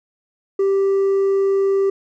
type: tone with hard clipping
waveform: triangle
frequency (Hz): 391.5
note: G4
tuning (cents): -2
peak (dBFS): -13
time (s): 0.59-1.9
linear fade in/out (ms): 5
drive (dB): 1
effects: none